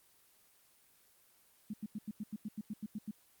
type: tone bursts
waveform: sine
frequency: 211.9 Hz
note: G#3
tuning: 35 cents sharp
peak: -37 dBFS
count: 12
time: 1.7-3.111 s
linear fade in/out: 5 ms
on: 36 ms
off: 89 ms
effects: white hiss -67 dBFS RMS until 3.4 s + Opus 24 kbps